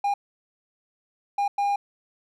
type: tone bursts at uneven times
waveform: triangle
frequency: 808 Hz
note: G#5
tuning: 48 cents flat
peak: -19 dBFS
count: 3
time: 0.04-0.14 / 1.38-1.48 / 1.58-1.76 s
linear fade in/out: 5 ms
effects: none